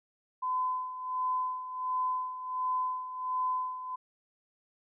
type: tone with tremolo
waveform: sine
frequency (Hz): 1016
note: B5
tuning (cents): +49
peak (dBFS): -27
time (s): 0.42-3.96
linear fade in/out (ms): 10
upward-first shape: sine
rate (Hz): 1.4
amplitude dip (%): 70
effects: none